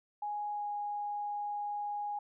sine tone with pitch glide, 830.6 to 825.3 Hz, G#5 to G#5, 0 to -11 cents, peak -34 dBFS, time 0.22-2.19 s, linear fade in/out 5 ms, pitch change -11 cents, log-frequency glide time 0.52-0.65 s, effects none

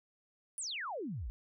sine exponential sweep, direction down, 10130 to 46.25 Hz, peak -37 dBFS, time 0.58-1.3 s, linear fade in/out 0 ms, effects none

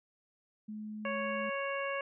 sine tone, 213.5 Hz, G#3, 48 cents sharp, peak -39 dBFS, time 0.68-1.5 s, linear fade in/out 10 ms
harmonic tone, 554.4 Hz, C#5, in tune, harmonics 1 / 2 / 3 / 4 / 5, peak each -36 / -39 / -41 / -42 / -43 dBFS, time 1.05-2.01 s, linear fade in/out 2 ms
effects none

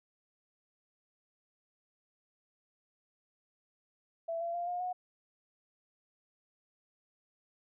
sine tone with pitch steps, 665 / 680.2 / 695.6 / 711.5 / 727.7 Hz, E5 / F5 / F5 / F5 / F#5, +15 / -46 / -7 / +32 / -29 cents, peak -33 dBFS, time 4.28-4.93 s, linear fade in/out 10 ms, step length 130 ms, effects none

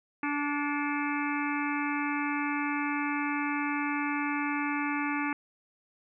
harmonic tone with a mistuned harmonic, 290 Hz, D4, 22 cents flat, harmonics 1 / 3 / 4 / 5 / 6 / 7 / 8 / 9, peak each -31 / -36 / -37 / -38 / -39 / -39 / -40 / -41 dBFS, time 0.23-5.33 s, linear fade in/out 2 ms, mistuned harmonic 7, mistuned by +87 cents, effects none

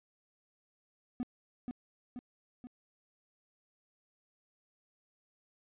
triangle tone with echo, 246.9 Hz, B3, in tune, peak -30 dBFS, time 1.2-1.23 s, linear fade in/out 0 ms, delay 480 ms, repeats 3, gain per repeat -4 dB, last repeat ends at 2.67 s, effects resampled to 8000 Hz

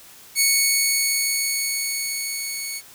10% pulse tone with level ramp, 2217 Hz, C#7, in tune, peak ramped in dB -6 to -19 dBFS, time 0.35-2.82 s, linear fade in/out 50 ms, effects white hiss -46 dBFS RMS until 2.94 s

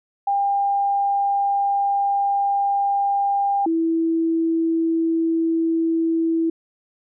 sine tone pair in turn, 800 / 328.1 Hz, G5 / E4, +35 / -8 cents, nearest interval octave + minor third, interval 1543 cents, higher first, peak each -17 dBFS, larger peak neither, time 0.27-3.66 / 3.66-6.5 s, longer first, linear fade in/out 5 ms, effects none

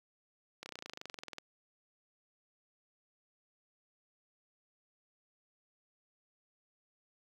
slowing click train, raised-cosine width 0.2 ms, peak -26 dBFS, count 20, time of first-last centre 0.63-1.384 s, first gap 30 ms, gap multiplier 1.03, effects high-pass 150 Hz 12 dB/octave + 9-bit

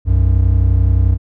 triangle tone pair together, 62.2 / 93.65 Hz, B1 / F#2, +13 / +21 cents, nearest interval perfect fifth, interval 708 cents, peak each -10 dBFS, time 0.05-1.18 s, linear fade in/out 50 ms, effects none

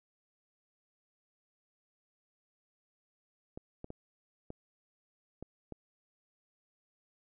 clicks, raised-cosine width 2 ms, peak -29 dBFS, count 6, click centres 3.575 / 3.844 / 3.904 / 4.504 / 5.426 / 5.723 s, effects none

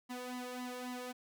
sawtooth tone with flanger, 249.4 Hz, B3, 17 cents sharp, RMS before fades -43 dBFS, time 0.09-1.13 s, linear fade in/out 20 ms, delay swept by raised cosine 0.99 to 1.82 ms, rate 3.7 Hz, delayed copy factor +0.75, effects none

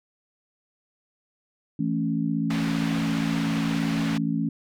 sine chord, A major, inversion second, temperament equal, 164.81 / 220 / 277.2 Hz, E3 / A3 / C#4, 0 / 0 / 0 cents, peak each -27 dBFS, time 1.79-4.49 s, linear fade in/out 5 ms
white low-pass noise, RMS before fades -35 dBFS, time 2.5-4.18 s, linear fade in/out 5 ms, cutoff 2700 Hz, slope 12 dB/octave
effects none

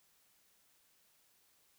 silence, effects white hiss -71 dBFS RMS until 1.78 s

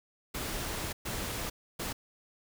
pink noise bursts at uneven times, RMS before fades -36 dBFS, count 3, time 0.34-0.93 / 1.05-1.5 / 1.79-1.93 s, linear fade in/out 10 ms, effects none

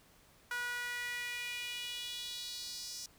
sawtooth tone with high-pass filter sweep, 485.8 Hz, B4, 29 cents flat, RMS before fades -41 dBFS, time 0.51-3.06 s, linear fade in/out 2 ms, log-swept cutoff 1400 to 5500 Hz, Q 3.6, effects pink hiss -64 dBFS RMS until 3.18 s

